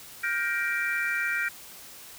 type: chord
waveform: sine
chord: G minor seventh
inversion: third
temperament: just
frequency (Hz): 1411.2 / 1568 / 1881.6 / 2352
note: F6 / G6 / Bb6 / D7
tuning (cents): +18 / 0 / +16 / +2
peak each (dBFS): -31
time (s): 0.23-1.49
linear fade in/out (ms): 10
effects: white hiss -46 dBFS RMS until 2.18 s